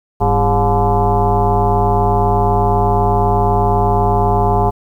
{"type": "tone with frequency modulation", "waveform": "sine", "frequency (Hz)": 410, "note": "G#4", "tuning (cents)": -22, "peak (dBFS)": -10, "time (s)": [0.2, 4.71], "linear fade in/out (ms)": 20, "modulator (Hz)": 152, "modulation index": 3.6, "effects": ["8-bit"]}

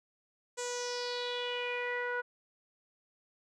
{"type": "tone with low-pass filter sweep", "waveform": "sawtooth", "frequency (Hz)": 488.8, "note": "B4", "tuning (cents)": -18, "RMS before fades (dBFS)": -36, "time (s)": [0.57, 2.22], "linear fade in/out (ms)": 20, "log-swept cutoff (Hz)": [7600, 1500], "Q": 4.8, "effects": []}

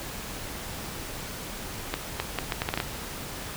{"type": "accelerating click train", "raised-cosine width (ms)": 0.3, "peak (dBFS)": -10, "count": 9, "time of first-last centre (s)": [1.94, 2.802], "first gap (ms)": 260, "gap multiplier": 0.72, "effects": ["pink hiss -37 dBFS RMS until 3.56 s"]}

